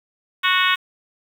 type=harmonic tone; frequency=368.8 Hz; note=F#4; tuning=6 cents flat; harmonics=3 / 4 / 5 / 6 / 7 / 8 / 9 / 10; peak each=-21 / -22 / -23 / -24 / -24 / -25 / -26 / -26 dBFS; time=0.43-0.76 s; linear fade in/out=20 ms; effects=7-bit